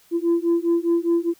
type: beating tone pair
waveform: sine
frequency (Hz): 336.7 / 341.6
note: E4 / F4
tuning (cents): +37 / -38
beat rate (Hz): 4.9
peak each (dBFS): -19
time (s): 0.11-1.34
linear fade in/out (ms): 50
effects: tanh soft clip ceiling -13 dBFS + white hiss -56 dBFS RMS until 1.39 s